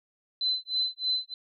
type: tone with tremolo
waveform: sine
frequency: 4041 Hz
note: B7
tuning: 39 cents sharp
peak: -23 dBFS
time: 0.41-1.34 s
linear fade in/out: 2 ms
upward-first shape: sine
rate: 3.2 Hz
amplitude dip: 100%
effects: none